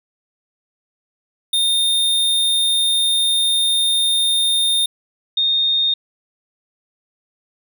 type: tone pair in turn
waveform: square / sine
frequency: 3644 / 3680 Hz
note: A#7 / A#7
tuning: -40 / -23 cents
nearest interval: unison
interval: 17 cents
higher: second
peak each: -15 / -14 dBFS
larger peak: second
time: 1.53-4.86 / 5.37-5.94 s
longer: first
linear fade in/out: 5 ms
effects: none